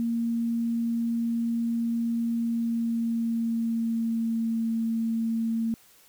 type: tone with pitch glide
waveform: sine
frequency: 232.1 to 226.9 Hz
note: A#3 to A#3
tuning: -7 to -47 cents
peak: -24 dBFS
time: 0-5.74 s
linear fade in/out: 0 ms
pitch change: -40 cents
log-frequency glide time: 2.34-4.62 s
effects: white hiss -57 dBFS RMS until 6.08 s